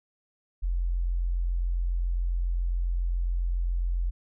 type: tone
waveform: sine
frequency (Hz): 43.65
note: F1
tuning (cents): 0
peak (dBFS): -24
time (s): 0.62-4.11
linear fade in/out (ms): 20
effects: none